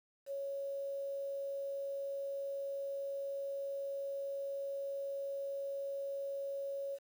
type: tone with quantisation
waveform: sine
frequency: 554.4 Hz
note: C#5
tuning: in tune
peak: -37 dBFS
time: 0.26-6.99 s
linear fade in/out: 50 ms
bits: 10
effects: none